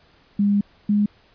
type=tone pair in turn; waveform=sine; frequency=202.9 / 206.7 Hz; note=G#3 / G#3; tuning=-40 / -8 cents; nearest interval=unison; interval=32 cents; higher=second; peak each=-15 dBFS; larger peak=neither; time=0.39-0.61 / 0.89-1.06 s; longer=first; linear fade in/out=5 ms; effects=pink hiss -56 dBFS RMS until 1.34 s + resampled to 11025 Hz